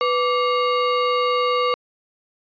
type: ring-modulated tone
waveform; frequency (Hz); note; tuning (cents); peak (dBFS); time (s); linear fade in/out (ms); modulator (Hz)
square; 830.6; G#5; 0; -15; 0.01-1.74; 0; 335
effects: resampled to 11025 Hz